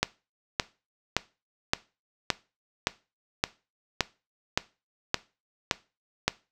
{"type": "click train", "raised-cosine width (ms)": 0.2, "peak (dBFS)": -4, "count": 12, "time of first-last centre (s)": [0.03, 6.28], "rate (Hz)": 1.76, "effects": ["noise-tail reverb RT60 0.3 s tail -19 dB re dry"]}